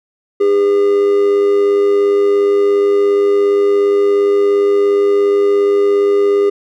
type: tone with amplitude modulation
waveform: triangle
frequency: 404.4 Hz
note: G#4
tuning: 46 cents flat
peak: -5 dBFS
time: 0.4-6.5 s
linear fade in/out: 10 ms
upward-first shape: sine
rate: 97.2 Hz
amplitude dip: 45%
effects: none